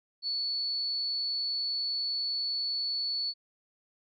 sine tone, 4435 Hz, C#8, in tune, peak -29 dBFS, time 0.22-3.34 s, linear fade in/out 50 ms, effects none

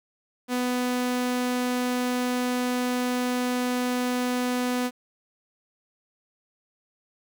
sawtooth tone, 248.5 Hz, B3, 11 cents sharp, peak -20 dBFS, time 0.48-4.91 s, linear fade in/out 50 ms, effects 9-bit

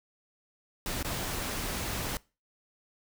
pink noise with dropouts, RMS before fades -34 dBFS, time 0.86-2.17 s, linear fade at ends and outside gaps 1 ms, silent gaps 1.028-1.047 s, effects noise-tail reverb RT60 0.3 s tail -22 dB re dry

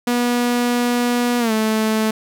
sawtooth tone with pitch glide, 242.4 to 218.5 Hz, B3 to A3, -32 to -12 cents, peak -12 dBFS, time 0.07-2.11 s, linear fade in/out 5 ms, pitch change -180 cents, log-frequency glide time 1.39-1.52 s, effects none

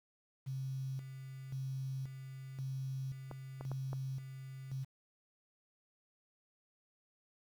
sine tone with tremolo, 133.1 Hz, C3, 30 cents sharp, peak -37 dBFS, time 0.46-4.85 s, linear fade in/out 20 ms, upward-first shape square, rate 0.94 Hz, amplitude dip 60%
clicks, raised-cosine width 1 ms, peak -31 dBFS, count 4, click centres 3.313 / 3.61 / 3.716 / 3.931 s
effects 10-bit

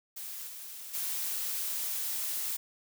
blue noise with level steps, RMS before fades -41 / -44 / -34 dBFS, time 0.16-2.57 s, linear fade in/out 10 ms, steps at 0.47 / 0.93 s, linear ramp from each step 20 ms, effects none

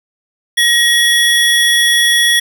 square tone pair together, 1892 / 3371 Hz, A#6 / G#7, +25 / +25 cents, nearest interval minor seventh, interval 1000 cents, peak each -12 dBFS, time 0.57-2.4 s, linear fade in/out 10 ms, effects none

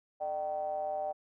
triangle ring-modulated tone, 82.9 Hz, E2, 10 cents sharp, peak -27 dBFS, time 0.2-1.13 s, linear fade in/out 20 ms, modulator 686 Hz, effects none

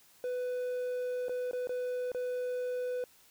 triangle tone with dropouts, 498 Hz, B4, 14 cents sharp, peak -30 dBFS, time 0.24-3.04 s, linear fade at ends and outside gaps 1 ms, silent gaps 1.284-1.294 / 1.512-1.532 / 1.672-1.693 / 2.118-2.147 s, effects white hiss -62 dBFS RMS until 3.3 s

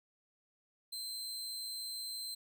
sawtooth tone, 4107 Hz, C8, 33 cents flat, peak -37 dBFS, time 0.92-2.35 s, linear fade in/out 10 ms, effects 13-bit

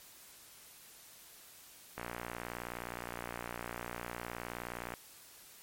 click train, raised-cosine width 0.5 ms, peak -24 dBFS, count 177, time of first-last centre 1.98-4.938 s, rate 59.5 Hz, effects white hiss -56 dBFS RMS until 5.62 s + MP3 64 kbps

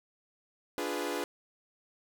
sawtooth chord, D diminished seventh, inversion none, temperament equal, 293.7 / 349.2 / 415.3 / 493.9 Hz, D4 / F4 / Ab4 / Cb5, 0 / 0 / 0 / 0 cents, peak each -34 dBFS, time 0.78-1.24 s, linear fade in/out 0 ms, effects none

